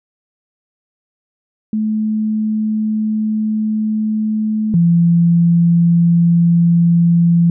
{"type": "tone pair in turn", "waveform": "sine", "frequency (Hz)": [215.9, 170.12], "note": ["A3", "F3"], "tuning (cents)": [-33, -45], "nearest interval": "major third", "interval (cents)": 412, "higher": "first", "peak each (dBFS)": [-14, -8], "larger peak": "second", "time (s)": [[1.73, 4.74], [4.74, 7.5]], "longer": "first", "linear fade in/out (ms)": 2, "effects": []}